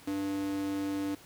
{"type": "tone with high-pass filter", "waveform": "square", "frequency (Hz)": 98, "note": "G2", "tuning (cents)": 0, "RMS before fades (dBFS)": -33, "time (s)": [0.07, 1.15], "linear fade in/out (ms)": 5, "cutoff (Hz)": 260, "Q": 5.6, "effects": ["pink hiss -54 dBFS RMS until 1.25 s", "high-pass 60 Hz 12 dB/octave"]}